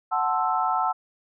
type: chord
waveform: sine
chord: F# half-diminished seventh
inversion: none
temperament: equal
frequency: 740 / 880 / 1046.5 / 1318.5 Hz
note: F#5 / A5 / C6 / E6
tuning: 0 / 0 / 0 / 0 cents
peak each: -26 / -26 / -30 / -26 dBFS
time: 0.11-0.93 s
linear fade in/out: 20 ms
effects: none